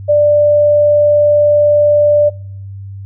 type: tone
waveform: sine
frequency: 590 Hz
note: D5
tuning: 8 cents sharp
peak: -6 dBFS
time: 0.08-2.3 s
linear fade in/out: 20 ms
effects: noise-tail reverb RT60 0.6 s tail -24 dB re dry + added 98 Hz sine -25 dBFS peak until 3.05 s